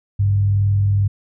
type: tone with frequency modulation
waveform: sine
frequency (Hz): 100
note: G2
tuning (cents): +35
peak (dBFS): -13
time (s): 0.19-1.08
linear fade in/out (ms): 10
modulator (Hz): 42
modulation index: 0.25
effects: none